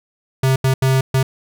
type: tone bursts at uneven times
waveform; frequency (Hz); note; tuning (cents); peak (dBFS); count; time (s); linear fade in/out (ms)
square; 132.3; C3; +20; -13; 4; 0.43-0.56 / 0.64-0.74 / 0.82-1.01 / 1.14-1.23; 5
effects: none